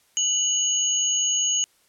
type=tone pair together; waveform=sine; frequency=2960 / 6645 Hz; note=F#7 / G#8; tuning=0 / 0 cents; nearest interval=octave + major second; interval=1400 cents; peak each=-25 / -21 dBFS; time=0.17-1.64 s; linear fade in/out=0 ms; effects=white hiss -62 dBFS RMS until 1.88 s + low-pass 12000 Hz 12 dB/octave